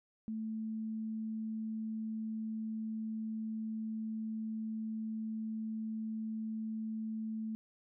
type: tone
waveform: sine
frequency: 220 Hz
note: A3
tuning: in tune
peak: -36 dBFS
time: 0.28-7.55 s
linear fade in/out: 0 ms
effects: none